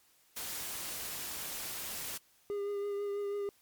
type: noise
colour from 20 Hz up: white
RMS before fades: -40 dBFS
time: 0.36-2.18 s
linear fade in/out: 10 ms
type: tone with vibrato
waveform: triangle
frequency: 405.5 Hz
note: G#4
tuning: 41 cents flat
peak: -31 dBFS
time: 2.5-3.49 s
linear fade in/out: 0 ms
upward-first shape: triangle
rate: 6.1 Hz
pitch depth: 24 cents each way
effects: white hiss -67 dBFS RMS until 3.61 s + MP3 96 kbps